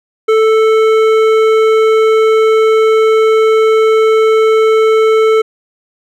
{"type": "tone with hard clipping", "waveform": "triangle", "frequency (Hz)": 440, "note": "A4", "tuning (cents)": 0, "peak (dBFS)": -8, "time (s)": [0.28, 5.42], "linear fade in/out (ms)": 10, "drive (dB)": 15, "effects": []}